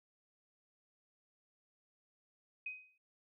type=tone with exponential decay; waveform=sine; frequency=2513 Hz; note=D#7; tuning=17 cents sharp; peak=-37 dBFS; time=2.66-2.98 s; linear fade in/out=5 ms; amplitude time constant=68 ms; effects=none